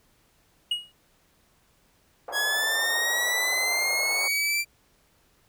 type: tone with exponential decay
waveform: triangle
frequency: 2890 Hz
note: F#7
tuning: 41 cents flat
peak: -19 dBFS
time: 0.71-0.92 s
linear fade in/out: 5 ms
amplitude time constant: 44 ms
type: band-pass noise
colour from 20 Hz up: pink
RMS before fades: -36 dBFS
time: 2.28-4.28 s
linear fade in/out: 2 ms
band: 540 to 1100 Hz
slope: 24 dB/octave
type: linear sweep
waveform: sawtooth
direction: up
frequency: 1661.2 to 2359 Hz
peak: -20 dBFS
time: 2.32-4.65 s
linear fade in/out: 50 ms
effects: pink hiss -64 dBFS RMS until 5.48 s